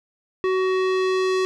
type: tone with low-pass filter sweep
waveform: square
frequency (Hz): 374.7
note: F#4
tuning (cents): +22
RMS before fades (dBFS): -21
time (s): 0.44-1.45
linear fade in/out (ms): 0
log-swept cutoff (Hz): 2400 to 5600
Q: 0.88
effects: none